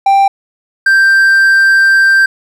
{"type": "tone pair in turn", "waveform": "triangle", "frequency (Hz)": [787, 1574], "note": ["G5", "G6"], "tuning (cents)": [7, 7], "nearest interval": "octave", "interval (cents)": 1200, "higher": "second", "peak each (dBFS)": -3, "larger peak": "neither", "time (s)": [[0.06, 0.28], [0.86, 2.26]], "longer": "second", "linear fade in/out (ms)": 5, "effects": []}